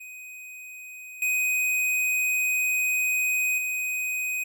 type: tone with level steps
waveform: square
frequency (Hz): 2503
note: D#7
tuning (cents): +10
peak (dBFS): -40 / -23 / -27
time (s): 0-4.44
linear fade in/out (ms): 10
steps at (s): 1.22 / 3.58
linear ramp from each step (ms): 2
effects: none